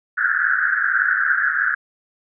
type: band-pass noise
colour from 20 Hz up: white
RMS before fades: -19 dBFS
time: 0.17-1.75 s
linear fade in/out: 10 ms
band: 1400 to 1700 Hz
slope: 96 dB/octave
effects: none